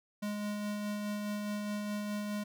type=tone with tremolo; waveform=square; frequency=207.7 Hz; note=G#3; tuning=in tune; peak=-34 dBFS; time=0.22-2.44 s; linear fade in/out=10 ms; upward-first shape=sine; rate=4.8 Hz; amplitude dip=25%; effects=none